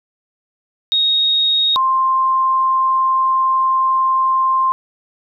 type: tone pair in turn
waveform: sine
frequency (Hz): 3747 / 1051.5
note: A#7 / C6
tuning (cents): +8 / +8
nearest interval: octave + minor seventh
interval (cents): 2200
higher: first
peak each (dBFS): -12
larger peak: neither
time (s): 0.92-1.76 / 1.76-4.72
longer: second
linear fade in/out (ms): 0
effects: none